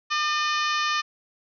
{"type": "harmonic tone with a mistuned harmonic", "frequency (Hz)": 602, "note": "D5", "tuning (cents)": 43, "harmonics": [2, 3, 4, 5, 6, 7, 8, 9, 10], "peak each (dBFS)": [-25, -29, -31, -33, -35, -36, -37, -38, -39], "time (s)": [0.1, 1.02], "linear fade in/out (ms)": 20, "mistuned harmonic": 4, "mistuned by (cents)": 42, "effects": []}